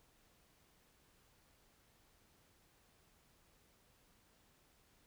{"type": "silence", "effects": ["pink hiss -71 dBFS RMS until 5.06 s"]}